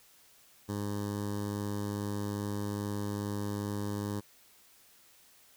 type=tone with notch filter; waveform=15% pulse; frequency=102.4 Hz; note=G#2; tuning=24 cents flat; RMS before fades=-35 dBFS; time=0.68-4.21 s; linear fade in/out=20 ms; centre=2400 Hz; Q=0.86; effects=white hiss -61 dBFS RMS until 5.56 s